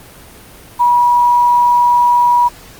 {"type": "tone with quantisation", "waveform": "sine", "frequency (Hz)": 967, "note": "B5", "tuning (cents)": -37, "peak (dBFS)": -7, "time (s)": [0.79, 2.49], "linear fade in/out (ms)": 20, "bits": 6, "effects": ["pink hiss -38 dBFS RMS until 2.79 s", "Opus 32 kbps"]}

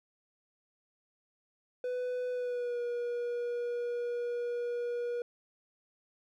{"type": "tone with pitch glide", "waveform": "triangle", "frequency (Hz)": [498.2, 480.4], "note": ["B4", "B4"], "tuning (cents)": [15, -48], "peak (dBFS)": -30, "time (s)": [1.84, 5.22], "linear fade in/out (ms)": 2, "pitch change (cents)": -63, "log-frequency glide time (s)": [2.31, 2.8], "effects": []}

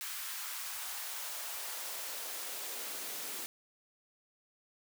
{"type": "noise with high-pass filter sweep", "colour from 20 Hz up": "white", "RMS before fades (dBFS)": -41, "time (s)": [0.01, 3.46], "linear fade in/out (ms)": 0, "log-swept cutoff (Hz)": [1400, 260], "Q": 1.3, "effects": []}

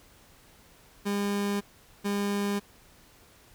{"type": "tone pair in turn", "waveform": "30% pulse", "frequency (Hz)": [202.3, 202.3], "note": ["G#3", "G#3"], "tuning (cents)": [-45, -45], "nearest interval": "unison", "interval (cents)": 0, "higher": "neither", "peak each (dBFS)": -24, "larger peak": "neither", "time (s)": [[1.05, 1.61], [2.04, 2.6]], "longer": "neither", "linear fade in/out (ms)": 20, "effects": ["pink hiss -57 dBFS RMS until 3.54 s"]}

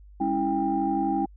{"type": "tone cluster", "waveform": "sine", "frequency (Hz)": [201, 275.5, 327.3, 795], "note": ["G3", "C#4", "E4", "G5"], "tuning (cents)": [44, -11, -12, 24], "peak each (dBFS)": [-31, -28, -27, -26], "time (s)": [0.2, 1.26], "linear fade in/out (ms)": 10, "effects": ["tanh soft clip ceiling -12 dBFS", "added 50 Hz sine -46 dBFS peak until 1.36 s"]}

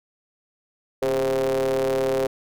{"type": "ring-modulated tone", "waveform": "square", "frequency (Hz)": 63.8, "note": "C2", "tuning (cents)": -43, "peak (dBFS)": -18, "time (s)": [1.02, 2.27], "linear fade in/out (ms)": 5, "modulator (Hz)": 465, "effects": []}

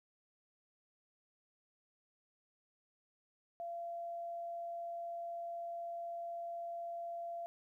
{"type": "tone", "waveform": "sine", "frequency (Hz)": 684, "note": "F5", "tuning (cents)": -36, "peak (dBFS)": -40, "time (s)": [3.6, 7.46], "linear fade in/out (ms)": 0, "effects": ["13-bit"]}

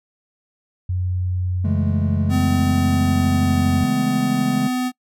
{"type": "tone", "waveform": "sine", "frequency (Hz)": 91, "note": "F#2", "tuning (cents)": -28, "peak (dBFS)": -19, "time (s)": [0.89, 3.84], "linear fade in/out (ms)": 5}
{"type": "chord", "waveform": "triangle", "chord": "A major seventh", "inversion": "first", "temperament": "equal", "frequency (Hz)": [138.59, 164.81, 207.7, 220], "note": ["C#3", "E3", "G#3", "A3"], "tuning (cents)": [0, 0, 0, 0], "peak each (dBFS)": [-23, -25, -21, -25], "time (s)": [1.64, 4.68], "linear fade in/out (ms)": 10}
{"type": "tone with pitch glide", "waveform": "square", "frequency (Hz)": [254.2, 252], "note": ["C4", "B3"], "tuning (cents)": [-50, 35], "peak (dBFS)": -20, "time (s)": [2.29, 4.92], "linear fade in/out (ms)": 50, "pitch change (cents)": -15, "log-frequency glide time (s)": [2.69, 3.63]}
{"effects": ["noise-tail reverb RT60 0.1 s tail -24 dB re dry"]}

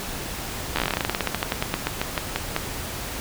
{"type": "slowing click train", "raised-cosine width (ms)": 0.3, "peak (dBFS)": -6, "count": 27, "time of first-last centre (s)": [0.76, 2.564], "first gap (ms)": 12, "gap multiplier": 1.12, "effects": ["pink hiss -32 dBFS RMS until 3.2 s"]}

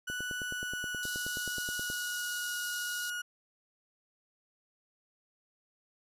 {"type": "tone with pitch glide", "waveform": "35% pulse", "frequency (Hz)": [1480, 1446.2], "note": ["F#6", "F#6"], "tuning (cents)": [0, -40], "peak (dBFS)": -33, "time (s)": [0.07, 3.22], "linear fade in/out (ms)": 10, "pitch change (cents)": -40, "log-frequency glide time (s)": [0.37, 2.57]}
{"type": "click train", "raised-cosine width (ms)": 2, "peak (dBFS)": -29, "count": 18, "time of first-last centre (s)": [0.1, 1.901], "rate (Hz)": 9.44}
{"type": "high-pass noise", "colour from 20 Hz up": "pink", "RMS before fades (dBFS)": -41, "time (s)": [1.03, 3.1], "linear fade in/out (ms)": 0, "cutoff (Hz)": 3800, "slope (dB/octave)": 96}
{"effects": ["resampled to 32000 Hz"]}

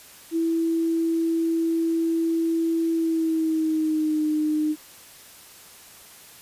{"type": "tone with pitch glide", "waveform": "sine", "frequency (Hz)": [329.6, 305.8], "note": ["E4", "D#4"], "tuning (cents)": [0, -30], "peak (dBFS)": -20, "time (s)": [0.31, 4.76], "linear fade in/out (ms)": 50, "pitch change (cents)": -130, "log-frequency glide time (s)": [2.92, 4.25], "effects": ["white hiss -47 dBFS RMS until 6.41 s", "resampled to 32000 Hz"]}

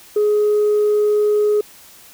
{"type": "tone", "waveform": "sine", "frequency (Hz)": 419.2, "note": "G#4", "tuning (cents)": 16, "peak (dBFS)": -11, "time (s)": [0.16, 1.61], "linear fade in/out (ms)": 5, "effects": ["tanh soft clip ceiling -10 dBFS", "white hiss -44 dBFS RMS until 2.13 s"]}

